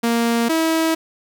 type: tone pair in turn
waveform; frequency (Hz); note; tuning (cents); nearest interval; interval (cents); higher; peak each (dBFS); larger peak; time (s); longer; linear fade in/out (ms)
sawtooth; 233.1 / 323.6; A#3 / E4; 0 / -32; tritone; 568; second; -12; neither; 0.03-0.49 / 0.49-0.95; neither; 10
effects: none